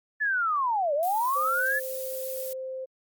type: linear two-way sweep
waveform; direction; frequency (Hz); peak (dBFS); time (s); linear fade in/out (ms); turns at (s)
sine; down then up; 1752 to 554.4 to 1752; -23; 0.2-1.8; 20; 0.94
type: noise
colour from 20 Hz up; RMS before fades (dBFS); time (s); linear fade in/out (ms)
violet; -37; 1.03-2.53; 0
type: tone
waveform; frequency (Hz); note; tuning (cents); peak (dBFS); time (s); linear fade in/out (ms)
sine; 522; C5; -4; -32; 1.35-2.86; 20
effects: Opus 48 kbps